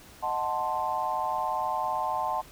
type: chord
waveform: sine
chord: D# diminished seventh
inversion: none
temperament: equal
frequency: 622.3 / 740 / 880 / 1046.5 Hz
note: D#5 / F#5 / A5 / C6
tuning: 0 / 0 / 0 / 0 cents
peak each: -36 / -32 / -30 / -32 dBFS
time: 0.22-2.42 s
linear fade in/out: 20 ms
effects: pink hiss -51 dBFS RMS until 2.51 s